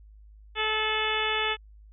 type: harmonic tone with a mistuned harmonic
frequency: 433.9 Hz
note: A4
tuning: 24 cents flat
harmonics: 1 / 2 / 3 / 4 / 5 / 6 / 7 / 8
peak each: -33 / -33 / -33 / -33 / -33 / -33 / -33 / -33 dBFS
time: 0.55-1.57 s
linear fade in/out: 50 ms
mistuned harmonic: 7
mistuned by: -33 cents
effects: added 52 Hz sine -48 dBFS peak until 1.92 s